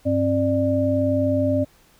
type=tone cluster; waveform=sine; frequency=99.4 / 266.9 / 594 Hz; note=G2 / C4 / D5; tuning=+25 / +35 / +20 cents; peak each=-24 / -21 / -21 dBFS; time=0.05-1.65 s; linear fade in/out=20 ms; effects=pink hiss -56 dBFS RMS until 1.99 s